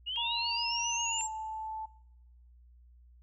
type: linear sweep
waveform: sine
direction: up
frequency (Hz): 2816 to 7530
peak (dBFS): -33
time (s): 0.06-1.28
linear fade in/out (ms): 20
type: tone with vibrato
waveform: sine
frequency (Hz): 2794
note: F7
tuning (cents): 0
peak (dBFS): -34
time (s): 0.16-1.21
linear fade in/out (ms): 0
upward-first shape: sine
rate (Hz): 7.3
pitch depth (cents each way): 45
type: tone with pitch glide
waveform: sine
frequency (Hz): 938 to 875.2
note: A#5 to A5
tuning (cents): +11 to -9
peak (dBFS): -36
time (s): 0.17-1.86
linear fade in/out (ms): 10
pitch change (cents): -120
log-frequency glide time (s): 1.02-1.28
effects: noise-tail reverb RT60 0.9 s tail -21 dB re dry + added 60 Hz sine -55 dBFS peak until 3.22 s